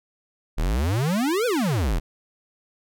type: exponential two-way sweep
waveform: square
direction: up then down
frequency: 34.62 to 514 to 34.62 Hz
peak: -21 dBFS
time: 0.57-2 s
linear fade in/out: 20 ms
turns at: 1.46 s
effects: none